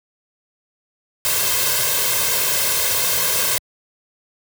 white noise with comb filter, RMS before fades -19 dBFS, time 1.25-3.58 s, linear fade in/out 0 ms, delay 1.9 ms, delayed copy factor +0.85, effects high-pass 80 Hz 12 dB/octave

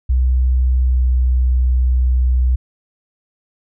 sine tone with pitch glide, 63.3 to 62.75 Hz, B1 to B1, +43 to +28 cents, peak -11 dBFS, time 0.09-2.56 s, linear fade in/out 10 ms, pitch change -15 cents, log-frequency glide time 0.82-1.07 s, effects none

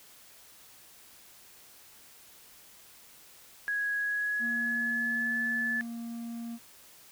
sine tone with pitch glide, 1661.2 to 1733.7 Hz, G#6 to A6, 0 to -26 cents, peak -28 dBFS, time 3.68-5.81 s, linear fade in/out 0 ms, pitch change +74 cents, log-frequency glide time 3.97-5.37 s
triangle tone, 233.1 Hz, A#3, in tune, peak -34 dBFS, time 4.39-6.59 s, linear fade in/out 50 ms
effects white hiss -55 dBFS RMS until 7.11 s

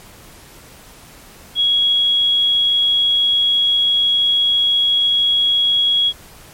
sine tone, 3322 Hz, G#7, in tune, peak -12 dBFS, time 1.55-6.13 s, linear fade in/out 50 ms, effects pink hiss -42 dBFS RMS until 6.53 s + MP3 64 kbps

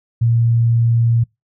sine tone, 116.54 Hz, A#2, in tune, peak -11 dBFS, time 0.21-1.24 s, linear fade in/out 10 ms, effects noise-tail reverb RT60 0.2 s tail -26 dB re dry

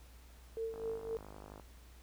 sine tone with tremolo, 450.6 Hz, A4, 41 cents sharp, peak -34 dBFS, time 0.57-1.17 s, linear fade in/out 0 ms, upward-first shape triangle, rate 3.9 Hz, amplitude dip 80%
click train, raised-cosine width 1 ms, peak -36 dBFS, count 45, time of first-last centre 0.74-1.598 s, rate 51.3 Hz
effects added 60 Hz sine -55 dBFS peak until 2.02 s + pink hiss -63 dBFS RMS until 2.02 s

